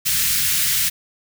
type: band-stop noise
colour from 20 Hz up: white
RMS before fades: -19 dBFS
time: 0.05-0.9 s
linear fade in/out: 20 ms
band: 190 to 1600 Hz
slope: 24 dB/octave
effects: none